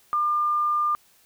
sine tone, 1200 Hz, D6, 37 cents sharp, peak -20 dBFS, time 0.13-0.95 s, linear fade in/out 0 ms, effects white hiss -59 dBFS RMS until 1.25 s

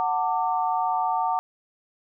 sine chord, D major, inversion first, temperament equal with one note detuned, 740 / 900.6 / 1174.7 Hz, F#5 / A5 / D6, 0 / +40 / 0 cents, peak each -25 / -25 / -29 dBFS, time 0-1.39 s, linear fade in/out 0 ms, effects none

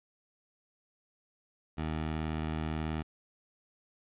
15% pulse tone, 78.5 Hz, D#2, 16 cents sharp, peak -26 dBFS, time 1.77-3.03 s, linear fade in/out 20 ms, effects resampled to 8000 Hz + 11-bit

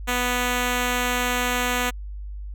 5% pulse tone, 246.9 Hz, B3, in tune, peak -10 dBFS, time 0.07-1.91 s, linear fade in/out 20 ms, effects added 50 Hz sine -31 dBFS peak until 2.54 s

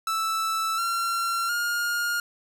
45% pulse tone with pitch steps, 1318.5 / 1367.4 / 1418 Hz, E6 / F6 / F6, 0 / -37 / +26 cents, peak -24 dBFS, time 0.07-2.2 s, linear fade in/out 2 ms, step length 710 ms, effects none

